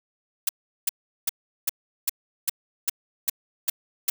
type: noise bursts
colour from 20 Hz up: blue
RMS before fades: -22 dBFS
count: 10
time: 0.47-4.1 s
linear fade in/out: 5 ms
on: 21 ms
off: 380 ms
effects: none